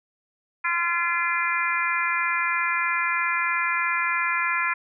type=harmonic tone; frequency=343.1 Hz; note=F4; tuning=31 cents flat; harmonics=3 / 4 / 5 / 6 / 7; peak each=-28 / -28 / -28 / -28 / -28 dBFS; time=0.64-4.74 s; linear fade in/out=10 ms; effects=none